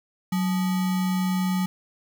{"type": "tone with sample-and-hold", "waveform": "sine", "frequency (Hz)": 185, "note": "F#3", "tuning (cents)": 0, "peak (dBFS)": -21, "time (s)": [0.32, 1.66], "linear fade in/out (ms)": 5, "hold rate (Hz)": 1050, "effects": []}